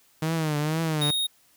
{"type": "tone with vibrato", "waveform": "sawtooth", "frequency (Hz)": 155.56, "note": "D#3", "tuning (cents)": 0, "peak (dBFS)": -20, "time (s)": [0.22, 1.11], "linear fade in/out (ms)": 5, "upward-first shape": "triangle", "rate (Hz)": 2.1, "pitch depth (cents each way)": 110}
{"type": "tone", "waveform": "square", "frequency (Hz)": 3732, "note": "A#7", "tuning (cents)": 1, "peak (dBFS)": -24, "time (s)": [1.01, 1.27], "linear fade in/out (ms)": 10}
{"effects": ["white hiss -61 dBFS RMS until 1.56 s"]}